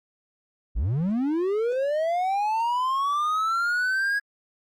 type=linear sweep; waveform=triangle; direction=up; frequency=41.72 to 1661.2 Hz; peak=-20 dBFS; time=0.75-4.2 s; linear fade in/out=20 ms; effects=Opus 48 kbps